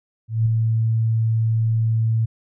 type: tone with ADSR envelope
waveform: sine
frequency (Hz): 112.4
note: A2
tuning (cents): +37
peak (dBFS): -13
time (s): 0.28-2.26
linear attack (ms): 180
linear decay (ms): 5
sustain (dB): -3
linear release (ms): 14
effects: none